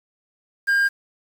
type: tone with quantisation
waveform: triangle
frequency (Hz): 1607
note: G6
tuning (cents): +43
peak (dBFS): -14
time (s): 0.67-0.89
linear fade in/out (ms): 20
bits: 7
effects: none